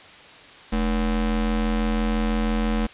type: ring-modulated tone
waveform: square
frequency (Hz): 130.81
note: C3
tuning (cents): 0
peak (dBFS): -18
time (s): 0.72-2.87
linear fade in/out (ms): 10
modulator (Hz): 87.8
effects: white hiss -45 dBFS RMS until 2.93 s + resampled to 8000 Hz